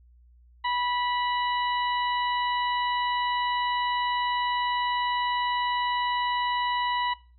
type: harmonic tone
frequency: 980 Hz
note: B5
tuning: 14 cents flat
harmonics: 1 / 2 / 3 / 4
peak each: -26 / -32 / -36 / -38 dBFS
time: 0.64-7.14 s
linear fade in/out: 10 ms
effects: noise-tail reverb RT60 0.4 s tail -20 dB re dry + added 60 Hz sine -53 dBFS peak until 7.38 s